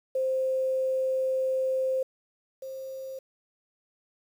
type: tone pair in turn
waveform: sine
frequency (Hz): 523.3 / 529.7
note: C5 / C5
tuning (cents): 0 / +21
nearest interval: unison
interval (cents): 21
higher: second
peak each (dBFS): -24 / -35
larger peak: first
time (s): 0.15-2.03 / 2.62-3.19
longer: first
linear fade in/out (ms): 5
effects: 9-bit